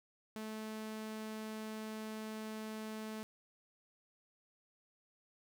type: tone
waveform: sawtooth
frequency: 217.6 Hz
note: A3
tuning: 19 cents flat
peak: -38 dBFS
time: 0.36-3.23 s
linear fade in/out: 0 ms
effects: none